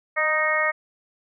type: harmonic tone with a mistuned harmonic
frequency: 311.1 Hz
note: D#4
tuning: in tune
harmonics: 2 / 3 / 4 / 5 / 6 / 7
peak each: -26 / -33 / -26 / -35 / -23 / -26 dBFS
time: 0.16-0.72 s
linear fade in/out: 20 ms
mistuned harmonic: 2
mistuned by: -22 cents
effects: none